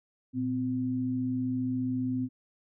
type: tone pair together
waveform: sine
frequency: 116.54 / 256.2 Hz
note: A#2 / C4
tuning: 0 / -36 cents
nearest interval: octave + major second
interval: 1364 cents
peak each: -35 / -28 dBFS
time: 0.33-2.29 s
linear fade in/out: 50 ms
effects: none